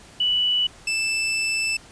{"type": "tone pair in turn", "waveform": ["sine", "sawtooth"], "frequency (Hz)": [2960, 2643], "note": ["F#7", "E7"], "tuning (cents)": [0, 4], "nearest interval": "major second", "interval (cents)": 196, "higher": "first", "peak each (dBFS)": -18, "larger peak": "neither", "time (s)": [[0.2, 0.67], [0.87, 1.77]], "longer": "second", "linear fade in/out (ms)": 5, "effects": ["pink hiss -47 dBFS RMS until 1.91 s", "resampled to 22050 Hz"]}